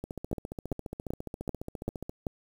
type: two click trains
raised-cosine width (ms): 2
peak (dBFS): -23 / -17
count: 31 / 6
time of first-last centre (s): 0.04-2.095 / 0.33-2.268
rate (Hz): 14.6 / 2.58
effects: 8-bit